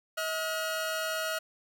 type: tone pair together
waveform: sawtooth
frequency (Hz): 638.8 / 1434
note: D#5 / F6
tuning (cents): +45 / +45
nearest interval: octave + major second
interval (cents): 1400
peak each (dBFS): -29 / -30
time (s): 0.17-1.39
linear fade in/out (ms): 10
effects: none